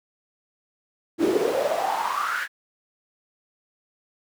brown noise with high-pass filter sweep, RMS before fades -24 dBFS, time 1.18-2.48 s, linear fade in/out 50 ms, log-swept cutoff 310 to 1700 Hz, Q 8.6, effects none

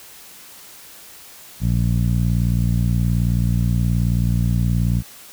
15% pulse tone with low-pass filter, 58.8 Hz, A#1, 16 cents sharp, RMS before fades -18 dBFS, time 1.6-5.03 s, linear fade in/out 50 ms, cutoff 160 Hz, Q 1.5, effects white hiss -42 dBFS RMS until 5.32 s

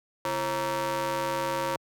sawtooth ring-modulated tone, 200 Hz, G3, 35 cents sharp, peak -20 dBFS, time 0.25-1.76 s, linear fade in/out 0 ms, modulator 740 Hz, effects high-pass 100 Hz 12 dB/octave

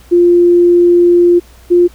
sine tone pair in turn, 349.2 / 351.4 Hz, F4 / F4, 0 / +11 cents, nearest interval unison, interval 11 cents, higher second, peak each -4 dBFS, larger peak neither, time 0.11-1.4 / 1.7-1.88 s, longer first, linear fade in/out 20 ms, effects added 60 Hz sine -39 dBFS peak until 1.94 s + pink hiss -44 dBFS RMS until 1.94 s

